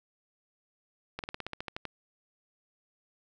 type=slowing click train; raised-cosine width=0.3 ms; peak=-20 dBFS; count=11; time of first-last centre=1.19-1.853 s; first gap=48 ms; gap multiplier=1.07; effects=none